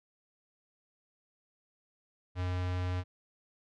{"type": "tone with notch filter", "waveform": "square", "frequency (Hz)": 90.6, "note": "F#2", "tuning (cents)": -36, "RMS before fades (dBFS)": -33, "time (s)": [2.35, 3.04], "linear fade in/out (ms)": 50, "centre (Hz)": 340, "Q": 1.7, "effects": ["low-pass 4000 Hz 12 dB/octave"]}